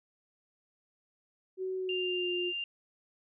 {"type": "tone with pitch glide", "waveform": "sine", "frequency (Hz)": [375, 355.8], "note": ["F#4", "F4"], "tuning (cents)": [23, 32], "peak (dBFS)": -32, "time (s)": [1.57, 2.53], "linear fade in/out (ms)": 50, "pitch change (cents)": -91, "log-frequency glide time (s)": [1.77, 2.31]}
{"type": "tone", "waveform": "sine", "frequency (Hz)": 2793, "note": "F7", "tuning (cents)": -1, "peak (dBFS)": -33, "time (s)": [1.89, 2.64], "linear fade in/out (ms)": 2}
{"effects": []}